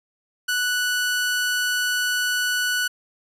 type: tone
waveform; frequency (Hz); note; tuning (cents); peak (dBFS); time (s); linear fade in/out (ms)
sawtooth; 1480; F#6; 0; -17; 0.48-2.88; 10
effects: resampled to 32000 Hz